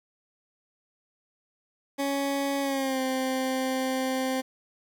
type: tone with pitch glide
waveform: 20% pulse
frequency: 278.3 to 261.2 Hz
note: C#4 to C4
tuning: +7 to -3 cents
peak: -21 dBFS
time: 1.98-4.42 s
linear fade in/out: 20 ms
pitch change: -110 cents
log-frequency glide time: 2.61-3 s
effects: 9-bit